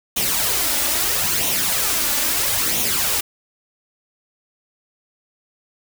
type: noise with flanger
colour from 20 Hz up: white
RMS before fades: -20 dBFS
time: 0.16-3.21 s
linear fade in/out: 10 ms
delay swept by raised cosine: 0.31 to 3.51 ms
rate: 0.76 Hz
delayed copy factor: +0.55
effects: none